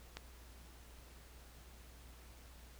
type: click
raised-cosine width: 0.2 ms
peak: -26 dBFS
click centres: 0.17 s
effects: added 60 Hz sine -56 dBFS peak until 2.79 s + pink hiss -61 dBFS RMS until 2.79 s